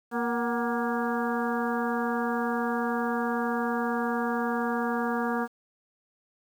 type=harmonic tone with a mistuned harmonic; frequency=235.5 Hz; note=A#3; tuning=18 cents sharp; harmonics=1 / 2 / 3 / 4 / 5 / 6 / 7; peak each=-29 / -32 / -34 / -35 / -36 / -37 / -37 dBFS; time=0.11-5.48 s; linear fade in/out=50 ms; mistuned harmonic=3; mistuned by=+79 cents; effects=9-bit